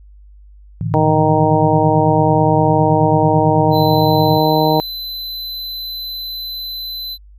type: chord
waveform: sine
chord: A suspended fourth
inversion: none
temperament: equal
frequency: 110 / 146.83 / 164.81 Hz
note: A2 / D3 / E3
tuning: 0 / 0 / 0 cents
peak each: -20 / -24 / -22 dBFS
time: 0.81-4.38 s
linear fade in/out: 0 ms
type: harmonic tone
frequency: 155.5 Hz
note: D#3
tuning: 1 cent flat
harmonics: 1 / 2 / 3 / 4 / 5 / 6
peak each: -18 / -18 / -18 / -18 / -18 / -18 dBFS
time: 0.94-4.8 s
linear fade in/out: 0 ms
type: tone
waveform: square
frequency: 4029 Hz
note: B7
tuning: 34 cents sharp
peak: -24 dBFS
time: 3.71-7.18 s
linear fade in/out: 50 ms
effects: added 50 Hz sine -39 dBFS peak until 7.38 s